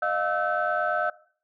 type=tone cluster; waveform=sine; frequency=615 / 704 / 1309 / 1525 Hz; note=D#5 / F5 / E6 / G6; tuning=-20 / +14 / -13 / -48 cents; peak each=-28 dBFS; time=0.02-1.1 s; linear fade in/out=5 ms; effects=noise-tail reverb RT60 0.5 s tail -19 dB re dry + tanh soft clip ceiling -14 dBFS